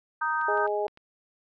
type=chord; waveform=sine; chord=Eb major; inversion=second; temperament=just; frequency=933.4 / 1244.5 / 1555.6 Hz; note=Bb5 / Eb6 / G6; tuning=+2 / 0 / -14 cents; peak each=-29 dBFS; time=0.21-0.67 s; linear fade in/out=10 ms
type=clicks; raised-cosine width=0.3 ms; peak=-34 dBFS; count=5; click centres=0.414 / 0.575 / 0.676 / 0.881 / 0.974 s
type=harmonic tone; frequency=207.7 Hz; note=G#3; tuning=in tune; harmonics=2 / 3 / 4; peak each=-28 / -30 / -31 dBFS; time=0.48-0.87 s; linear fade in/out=5 ms
effects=none